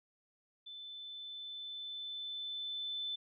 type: tone with level ramp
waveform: sine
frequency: 3520 Hz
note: A7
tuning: in tune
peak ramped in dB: -46 to -36 dBFS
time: 0.66-3.16 s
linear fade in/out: 10 ms
effects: none